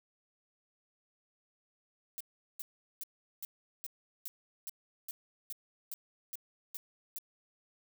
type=noise bursts; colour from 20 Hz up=violet; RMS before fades=-41 dBFS; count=13; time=2.18-7.185 s; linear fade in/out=0 ms; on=25 ms; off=390 ms; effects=none